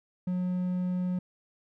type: tone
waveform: triangle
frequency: 181.2 Hz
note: F#3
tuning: 36 cents flat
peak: -25 dBFS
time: 0.27-1.19 s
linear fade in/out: 5 ms
effects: none